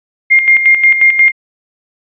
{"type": "tone with tremolo", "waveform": "sine", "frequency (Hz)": 2119, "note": "C7", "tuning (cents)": 21, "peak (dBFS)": -3, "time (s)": [0.3, 1.32], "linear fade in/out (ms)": 20, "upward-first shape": "square", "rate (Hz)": 5.6, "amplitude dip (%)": 60, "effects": ["resampled to 8000 Hz"]}